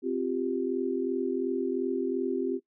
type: chord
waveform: sine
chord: C suspended fourth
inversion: none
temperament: equal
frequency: 261.6 / 349.2 / 392 Hz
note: C4 / F4 / G4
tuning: 0 / 0 / 0 cents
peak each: -31 dBFS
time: 0.02-2.6 s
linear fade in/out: 50 ms
effects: noise-tail reverb RT60 0.1 s tail -18 dB re dry